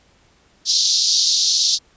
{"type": "band-pass noise", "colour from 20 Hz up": "pink", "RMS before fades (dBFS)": -17, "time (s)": [0.65, 1.79], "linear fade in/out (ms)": 50, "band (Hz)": [3900, 6200], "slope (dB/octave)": 48, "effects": ["pink hiss -56 dBFS RMS until 1.96 s", "resampled to 16000 Hz"]}